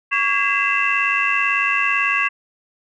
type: tone cluster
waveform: sine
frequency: 1125 / 1637 / 2035 / 2630 / 2728 Hz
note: C#6 / G#6 / C7 / E7 / F7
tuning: +25 / -25 / -49 / -5 / -41 cents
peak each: -22 dBFS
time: 0.11-2.29 s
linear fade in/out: 20 ms
effects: tanh soft clip ceiling -6 dBFS